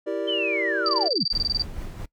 triangle chord, E half-diminished seventh, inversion none, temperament equal with one note detuned, 329.6 / 390 / 466.2 / 587.3 Hz, E4 / G4 / Bb4 / D5, 0 / -9 / 0 / 0 cents, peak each -29 / -28 / -30 / -27 dBFS, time 0.06-1.09 s, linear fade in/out 20 ms
sine linear sweep, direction down, 3136 to 116.54 Hz, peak -24 dBFS, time 0.27-1.25 s, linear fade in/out 20 ms
sine tone bursts, 4662 Hz, D8, 14 cents flat, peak -20 dBFS, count 16, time 0.86-1.622 s, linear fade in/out 2 ms, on 27 ms, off 22 ms
brown noise with tremolo, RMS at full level -32 dBFS, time 1.32-2.06 s, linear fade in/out 10 ms, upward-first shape sine, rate 4.5 Hz, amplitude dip 35%
effects noise-tail reverb RT60 0.1 s tail -22 dB re dry

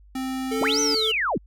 square tone with pitch glide, 261.6 to 288.6 Hz, C4 to D4, 0 to -30 cents, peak -27 dBFS, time 0.15-0.95 s, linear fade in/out 5 ms, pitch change +170 cents, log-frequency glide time 0.54-0.79 s
square tone with vibrato, 440 Hz, A4, in tune, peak -26 dBFS, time 0.51-1.12 s, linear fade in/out 10 ms, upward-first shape sine, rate 3.5 Hz, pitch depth 9 cents each way
sine linear two-way sweep, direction up then down, 114.8 to 6170 to 114.8 Hz, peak -21 dBFS, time 0.61-1.38 s, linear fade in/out 5 ms, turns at 0.8 s
effects added 50 Hz sine -48 dBFS peak until 1.46 s

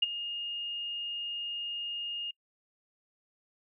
sine tone with ADSR envelope, 2840 Hz, F7, 28 cents sharp, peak -20 dBFS, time 0.02-2.31 s, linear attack 8 ms, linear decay 21 ms, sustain -14 dB, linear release 5 ms, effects noise-tail reverb RT60 0.1 s tail -25 dB re dry

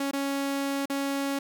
sawtooth tone with dropouts, 277.3 Hz, C#4, 1 cent sharp, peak -23 dBFS, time 0-1.39 s, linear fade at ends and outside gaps 5 ms, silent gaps 0.112-0.132 / 0.857-0.898 s, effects 9-bit

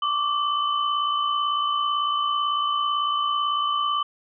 sine tone cluster, 1113 / 1171 / 3033 Hz, C#6 / D6 / F#7, +7 / -5 / +42 cents, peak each -31 / -22 / -29 dBFS, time 0.02-4.03 s, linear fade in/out 5 ms, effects none

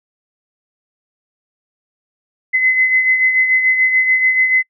sine beating tone pair, 2037 / 2043.9 Hz, C7 / C7, -47 / -41 cents, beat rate 6.9 Hz, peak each -11 / -20 dBFS, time 2.53-4.63 s, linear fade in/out 20 ms, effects noise-tail reverb RT60 0.1 s tail -26 dB re dry

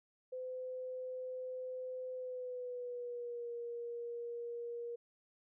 sine tone with pitch glide, 510 to 473.1 Hz, C5 to A#4, -44 to +26 cents, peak -40 dBFS, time 0.32-4.96 s, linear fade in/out 10 ms, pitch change -130 cents, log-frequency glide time 2.14-3.51 s, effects none

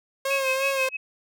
sawtooth tone with vibrato, 537 Hz, C5, 45 cents sharp, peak -20 dBFS, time 0.25-0.89 s, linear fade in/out 5 ms, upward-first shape sine, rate 2.9 Hz, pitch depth 41 cents each way
sine tone with tremolo, 2561 Hz, D#7, 49 cents sharp, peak -22 dBFS, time 0.3-0.97 s, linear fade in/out 10 ms, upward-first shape sine, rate 6.2 Hz, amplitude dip 95%
effects none

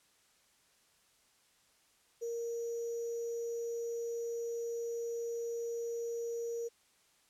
sine tone with sample-and-hold, 466.2 Hz, A#4, in tune, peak -35 dBFS, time 2.21-6.69 s, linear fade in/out 20 ms, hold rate 6300 Hz, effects white hiss -69 dBFS RMS until 7.29 s + low-pass 10000 Hz 12 dB/octave

